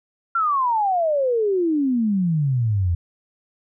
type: exponential sweep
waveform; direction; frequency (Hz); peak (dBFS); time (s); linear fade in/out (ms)
sine; down; 1389 to 82.7; -17; 0.35-2.95; 5
effects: none